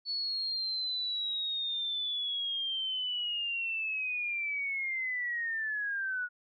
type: linear sweep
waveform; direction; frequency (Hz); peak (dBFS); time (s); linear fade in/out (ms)
sine; down; 4435 to 1449; -31; 0.05-6.29; 50
effects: none